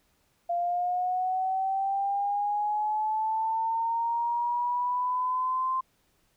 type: linear sweep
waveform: sine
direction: up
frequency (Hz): 690 to 1046.5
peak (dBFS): -25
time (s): 0.49-5.81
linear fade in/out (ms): 10
effects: pink hiss -69 dBFS RMS until 6.36 s